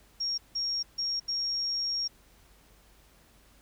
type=tone bursts at uneven times; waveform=sine; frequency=5570 Hz; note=F8; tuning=5 cents flat; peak=-28 dBFS; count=4; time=0.2-0.38 / 0.55-0.83 / 0.98-1.2 / 1.28-2.08 s; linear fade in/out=10 ms; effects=added 49 Hz sine -61 dBFS peak until 3.61 s + pink hiss -61 dBFS RMS until 3.61 s